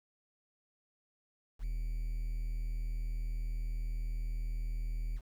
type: tone with quantisation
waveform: triangle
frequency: 40 Hz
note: D#1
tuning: 49 cents sharp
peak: -31 dBFS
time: 1.59-5.21 s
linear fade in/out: 50 ms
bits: 10
effects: none